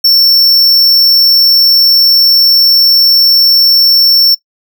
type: tone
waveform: square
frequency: 5420 Hz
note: E8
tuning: 47 cents sharp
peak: -4 dBFS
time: 0.04-4.35 s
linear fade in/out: 10 ms
effects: noise-tail reverb RT60 0.1 s tail -22 dB re dry